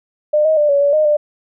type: tone with pitch steps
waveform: sine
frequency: 602 / 630 / 594 / 565 / 571 / 615 / 596 Hz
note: D5 / D#5 / D5 / C#5 / D5 / D#5 / D5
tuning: +43 / +21 / +20 / +33 / -49 / -20 / +25 cents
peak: -10 dBFS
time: 0.33-1.17 s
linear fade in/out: 10 ms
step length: 120 ms
effects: none